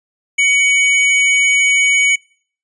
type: tone pair together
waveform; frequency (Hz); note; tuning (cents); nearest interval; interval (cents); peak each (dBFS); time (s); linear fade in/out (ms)
square; 2247 / 2995; C#7 / F#7; +23 / +20; perfect fourth; 497; -11 / -21; 0.38-2.16; 10
effects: noise-tail reverb RT60 0.5 s tail -24 dB re dry + resampled to 22050 Hz